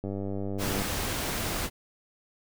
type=click train; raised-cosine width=2 ms; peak=-21 dBFS; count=78; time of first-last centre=0.04-0.819 s; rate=98.8 Hz
type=noise; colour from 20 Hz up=pink; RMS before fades=-31 dBFS; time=0.58-1.7 s; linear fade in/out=50 ms
effects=none